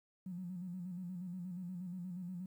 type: tone with vibrato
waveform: triangle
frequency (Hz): 180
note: F#3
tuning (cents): -47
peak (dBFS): -37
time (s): 0.26-2.46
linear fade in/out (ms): 5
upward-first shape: square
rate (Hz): 8.4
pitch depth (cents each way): 59
effects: tanh soft clip ceiling -39 dBFS + 12-bit